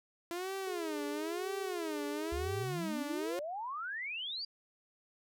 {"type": "tone with vibrato", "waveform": "sawtooth", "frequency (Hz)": 335.9, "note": "E4", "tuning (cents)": 33, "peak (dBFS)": -33, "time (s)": [0.31, 3.39], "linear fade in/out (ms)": 0, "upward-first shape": "sine", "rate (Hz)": 1, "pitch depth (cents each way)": 250}
{"type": "tone", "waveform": "sine", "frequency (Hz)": 412.7, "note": "G#4", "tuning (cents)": -11, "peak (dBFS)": -40, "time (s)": [0.67, 2.64], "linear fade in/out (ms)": 5}
{"type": "exponential sweep", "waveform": "sine", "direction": "up", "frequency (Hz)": [64.4, 4828], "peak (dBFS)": -37, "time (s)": [2.32, 4.45], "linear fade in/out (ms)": 5}
{"effects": []}